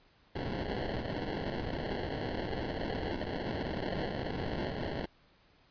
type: noise with sample-and-hold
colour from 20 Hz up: violet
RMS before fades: -36 dBFS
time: 0.35-5.06 s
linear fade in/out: 10 ms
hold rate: 1225 Hz
effects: pink hiss -65 dBFS RMS until 5.7 s + resampled to 11025 Hz